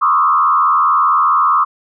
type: tone with frequency modulation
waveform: sine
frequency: 1174.7 Hz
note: D6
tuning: in tune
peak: -9 dBFS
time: 0.01-1.65 s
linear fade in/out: 20 ms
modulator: 82.3 Hz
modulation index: 1.5
effects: none